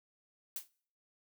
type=noise with exponential decay; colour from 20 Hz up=blue; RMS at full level=-35 dBFS; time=0.56-0.68 s; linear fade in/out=2 ms; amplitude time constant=26 ms; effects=noise-tail reverb RT60 0.5 s tail -22 dB re dry